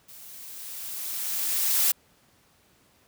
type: noise with level ramp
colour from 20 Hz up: blue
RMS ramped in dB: -47 to -21 dBFS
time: 0.08-1.92 s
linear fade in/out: 10 ms
effects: pink hiss -62 dBFS RMS until 3.07 s + high-pass 60 Hz 12 dB/octave